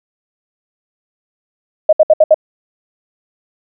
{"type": "tone bursts", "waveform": "sine", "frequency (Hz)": 622.3, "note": "D#5", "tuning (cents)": 0, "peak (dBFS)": -3, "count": 5, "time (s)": [1.89, 2.344], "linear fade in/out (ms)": 5, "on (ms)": 38, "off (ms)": 66, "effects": []}